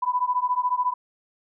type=beating tone pair; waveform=sine; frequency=987.8 / 1001.8 Hz; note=B5 / B5; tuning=0 / +24 cents; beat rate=14 Hz; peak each=-24 dBFS; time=0.02-0.94 s; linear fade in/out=10 ms; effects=none